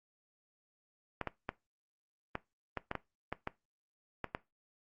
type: clicks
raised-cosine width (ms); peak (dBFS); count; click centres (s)
0.5; -20; 11; 1.213 / 1.273 / 1.491 / 2.354 / 2.773 / 2.914 / 2.953 / 3.326 / 3.474 / 4.243 / 4.349
effects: noise-tail reverb RT60 0.2 s tail -18 dB re dry + Opus 48 kbps